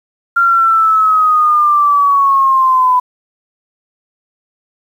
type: linear sweep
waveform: sine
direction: down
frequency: 1389 to 995 Hz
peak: -7 dBFS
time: 0.36-3 s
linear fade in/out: 10 ms
effects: 7-bit